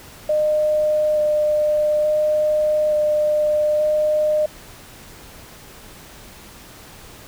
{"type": "tone with vibrato", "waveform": "sine", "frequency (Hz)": 606, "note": "D#5", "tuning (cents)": -46, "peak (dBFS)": -15, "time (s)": [0.29, 4.46], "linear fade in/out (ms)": 5, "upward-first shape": "square", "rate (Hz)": 0.57, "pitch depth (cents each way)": 8, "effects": ["pink hiss -42 dBFS RMS until 7.27 s"]}